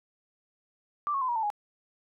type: tone with pitch steps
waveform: sine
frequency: 1174.7 / 1096 / 1022.6 / 954.2 / 890.3 / 830.6 Hz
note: D6 / C#6 / C6 / A#5 / A5 / G#5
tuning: 0 / -20 / -40 / +40 / +20 / 0 cents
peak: -26 dBFS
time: 1.07-1.502 s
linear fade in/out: 0 ms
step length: 72 ms
effects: none